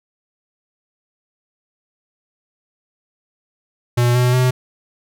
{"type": "tone with pitch steps", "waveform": "square", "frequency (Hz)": [121.2, 124.1, 127.08], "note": ["B2", "B2", "B2"], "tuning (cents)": [-32, 9, 50], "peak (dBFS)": -13, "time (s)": [3.97, 4.51], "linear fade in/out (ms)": 10, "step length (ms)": 180, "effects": []}